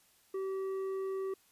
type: tone with tanh clipping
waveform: sine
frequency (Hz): 384.2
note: G4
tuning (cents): -35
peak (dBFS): -35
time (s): 0.34-1.34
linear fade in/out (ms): 5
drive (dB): 7
effects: white hiss -67 dBFS RMS until 1.51 s + resampled to 32000 Hz